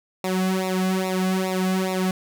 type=tone with flanger; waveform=sawtooth; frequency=187 Hz; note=F#3; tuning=19 cents sharp; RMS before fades=-23 dBFS; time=0.24-2.11 s; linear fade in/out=2 ms; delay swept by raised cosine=0.63 to 2.23 ms; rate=2.4 Hz; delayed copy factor=-0.95; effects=none